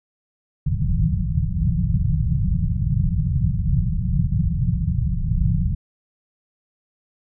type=low-pass noise; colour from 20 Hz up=white; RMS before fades=-20 dBFS; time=0.66-5.75 s; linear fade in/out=5 ms; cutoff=180 Hz; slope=96 dB/octave; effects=none